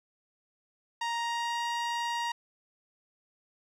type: tone with pitch glide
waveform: sawtooth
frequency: 935 to 942 Hz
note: A#5 to A#5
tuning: +5 to +18 cents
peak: -26 dBFS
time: 1.01-2.32 s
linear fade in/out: 5 ms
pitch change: +13 cents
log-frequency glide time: 1.14-1.65 s
effects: low-pass 6000 Hz 12 dB/octave + 11-bit